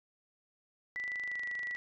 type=click train; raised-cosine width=0.2 ms; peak=-32 dBFS; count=21; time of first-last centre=0.96-1.751 s; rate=25.3 Hz
type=tone with pitch glide; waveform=sine; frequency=1975.5 to 1948.3 Hz; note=B6 to B6; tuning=0 to -24 cents; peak=-35 dBFS; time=0.96-1.76 s; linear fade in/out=0 ms; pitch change=-24 cents; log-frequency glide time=1.25-1.44 s
effects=none